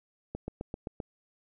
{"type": "click train", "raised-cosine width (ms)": 2, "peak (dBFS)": -22, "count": 6, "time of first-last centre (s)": [0.35, 1.002], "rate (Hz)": 7.67, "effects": []}